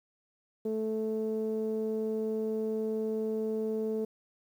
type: tone with low-pass filter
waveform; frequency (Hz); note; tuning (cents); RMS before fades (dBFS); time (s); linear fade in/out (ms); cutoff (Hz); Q
sawtooth; 218.9; A3; -9; -32; 0.65-4.05; 5; 450; 3.7
effects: 10-bit